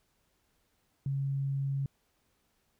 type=tone; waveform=sine; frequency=137.6 Hz; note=C#3; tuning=12 cents flat; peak=-29 dBFS; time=1.06-1.86 s; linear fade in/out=2 ms; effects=pink hiss -74 dBFS RMS until 2.79 s